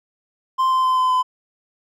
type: tone with pitch steps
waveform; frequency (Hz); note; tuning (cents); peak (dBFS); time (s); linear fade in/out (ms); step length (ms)
triangle; 1044 / 1036.8 / 1029.6 / 1022.5 / 1015.5; C6 / C6 / C6 / C6 / B5; -4 / -16 / -28 / -40 / +48; -13; 0.58-1.23; 20; 130
effects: none